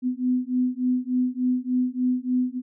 sine beating tone pair, 250 / 253.4 Hz, B3 / B3, +21 / +45 cents, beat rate 3.4 Hz, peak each -24 dBFS, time 0.02-2.62 s, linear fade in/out 50 ms, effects none

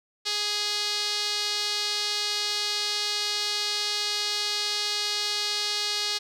sawtooth tone with band-pass filter, 415.3 Hz, G#4, in tune, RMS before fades -28 dBFS, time 0.25-6.19 s, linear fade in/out 20 ms, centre 4400 Hz, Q 3.1, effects none

